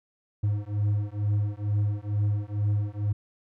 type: beating tone pair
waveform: triangle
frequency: 102.4 / 104.6 Hz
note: G#2 / G#2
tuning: -24 / +13 cents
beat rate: 2.2 Hz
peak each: -25 dBFS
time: 0.43-3.13 s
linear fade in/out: 10 ms
effects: none